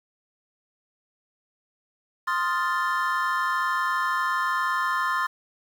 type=chord; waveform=triangle; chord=F dominant seventh; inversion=second; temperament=equal; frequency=1046.5 / 1244.5 / 1396.9 / 1760 Hz; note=C6 / Eb6 / F6 / A6; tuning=0 / 0 / 0 / 0 cents; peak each=-24 / -28 / -29 / -27 dBFS; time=2.27-5.27 s; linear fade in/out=10 ms; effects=8-bit